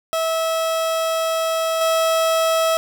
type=tone with level steps; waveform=30% pulse; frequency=650 Hz; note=E5; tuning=24 cents flat; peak=-16 / -13 dBFS; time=0.13-2.77 s; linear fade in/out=0 ms; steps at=1.81 s; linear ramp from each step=2 ms; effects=none